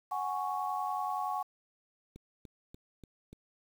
sine chord, F# suspended second, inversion none, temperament equal, 740 / 830.6 / 1108.7 Hz, F#5 / G#5 / C#6, 0 / 0 / 0 cents, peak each -36 dBFS, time 0.11-1.43 s, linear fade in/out 10 ms
click train, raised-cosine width 3 ms, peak -36 dBFS, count 5, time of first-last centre 2.16-3.33 s, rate 3.42 Hz
effects 9-bit

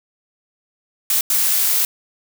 blue noise bursts at uneven times, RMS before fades -17 dBFS, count 2, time 1.1-1.21 / 1.3-1.85 s, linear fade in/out 2 ms, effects none

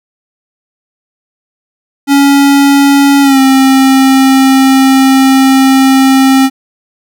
square tone with pitch glide, 280 to 266.6 Hz, C#4 to C4, +18 to +33 cents, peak -4 dBFS, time 2.07-6.5 s, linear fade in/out 50 ms, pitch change -85 cents, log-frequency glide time 3.22-3.39 s, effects none

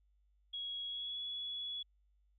sine tone with pitch glide, 3322 to 3386 Hz, G#7 to G#7, 0 to +33 cents, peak -39 dBFS, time 0.53-1.83 s, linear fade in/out 10 ms, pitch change +33 cents, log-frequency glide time 0.86-1.19 s, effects added 50 Hz sine -69 dBFS peak until 2.38 s

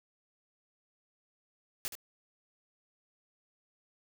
white noise with echo, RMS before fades -36 dBFS, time 1.85-1.88 s, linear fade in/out 0 ms, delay 72 ms, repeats 1, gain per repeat -8 dB, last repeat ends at 1.952 s, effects none

